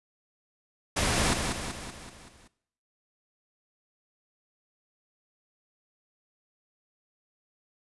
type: noise with echo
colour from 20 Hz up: pink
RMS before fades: -26 dBFS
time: 0.96-1.34 s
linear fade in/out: 10 ms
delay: 190 ms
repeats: 6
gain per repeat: -5 dB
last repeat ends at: 2.48 s
effects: noise-tail reverb RT60 0.7 s tail -19 dB re dry + resampled to 24000 Hz